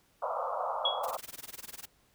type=band-pass noise; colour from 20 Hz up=pink; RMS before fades=-34 dBFS; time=0.22-1.17 s; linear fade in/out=5 ms; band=510 to 1300 Hz; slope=96 dB/octave
type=tone with exponential decay; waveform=sine; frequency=3337 Hz; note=G#7; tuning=8 cents sharp; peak=-23 dBFS; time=0.85-1.07 s; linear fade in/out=5 ms; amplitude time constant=46 ms
type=noise with tremolo; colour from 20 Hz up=white; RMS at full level=-42 dBFS; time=1.03-1.86 s; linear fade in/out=10 ms; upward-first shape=sine; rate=20 Hz; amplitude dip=100%
effects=pink hiss -68 dBFS RMS until 2.14 s